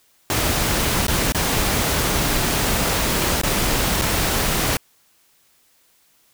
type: noise with dropouts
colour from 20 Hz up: pink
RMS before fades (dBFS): -20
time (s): 0.3-4.77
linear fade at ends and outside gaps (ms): 1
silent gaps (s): 1.068-1.081 / 1.322-1.347 / 3.415-3.434 / 4.014-4.019
effects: white hiss -59 dBFS RMS until 6.33 s